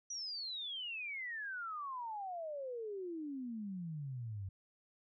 sine exponential sweep, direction down, 5920 to 92.5 Hz, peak -40 dBFS, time 0.1-4.49 s, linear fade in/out 5 ms, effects none

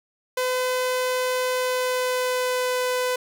sawtooth tone with pitch glide, 507 to 502.6 Hz, B4 to B4, +45 to +30 cents, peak -18 dBFS, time 0.37-3.16 s, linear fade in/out 5 ms, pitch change -15 cents, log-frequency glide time 1.52-2.79 s, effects none

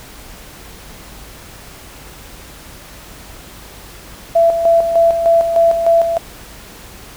sine tone with tremolo, 670 Hz, E5, 28 cents sharp, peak -7 dBFS, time 4.35-6.18 s, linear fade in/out 10 ms, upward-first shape square, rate 3.3 Hz, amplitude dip 55%, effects added 50 Hz sine -42 dBFS peak until 7.16 s + pink hiss -37 dBFS RMS until 7.16 s

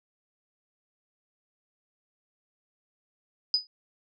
sine tone with exponential decay, 4978 Hz, D#8, in tune, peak -17 dBFS, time 3.54-3.67 s, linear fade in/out 1 ms, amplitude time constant 27 ms, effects none

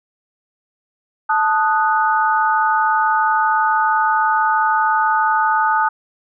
sine chord, D# diminished, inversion second, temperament equal with one note detuned, 877 / 1244.5 / 1480 Hz, A5 / D#6 / F#6, -6 / 0 / 0 cents, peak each -16 / -18 / -20 dBFS, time 1.29-5.89 s, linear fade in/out 10 ms, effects none

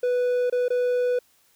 triangle tone with dropouts, 493.9 Hz, B4, in tune, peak -18 dBFS, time 0.03-1.19 s, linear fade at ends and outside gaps 5 ms, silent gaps 0.499-0.524 / 0.683-0.703 s, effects white hiss -62 dBFS RMS until 1.55 s

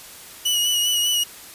sawtooth tone with vibrato, 2928 Hz, F#7, 19 cents flat, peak -15 dBFS, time 0.45-1.24 s, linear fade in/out 10 ms, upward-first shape sine, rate 5 Hz, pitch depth 31 cents each way, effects white hiss -41 dBFS RMS until 1.54 s + resampled to 32000 Hz

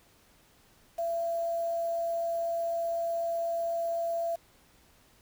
sine tone with quantisation, 674 Hz, E5, 38 cents sharp, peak -28 dBFS, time 0.98-4.36 s, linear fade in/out 10 ms, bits 8, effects pink hiss -62 dBFS RMS until 5.21 s

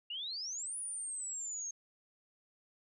sine exponential two-way sweep, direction up then down, 2785 to 9870 to 6400 Hz, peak -38 dBFS, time 0.1-1.71 s, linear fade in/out 5 ms, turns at 0.77 s, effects none

